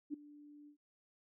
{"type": "tone with ADSR envelope", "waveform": "sine", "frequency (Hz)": 293.7, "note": "D4", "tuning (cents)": 0, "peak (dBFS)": -35, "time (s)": [0.1, 0.77], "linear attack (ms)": 37, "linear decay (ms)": 8, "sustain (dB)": -19, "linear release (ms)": 94, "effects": []}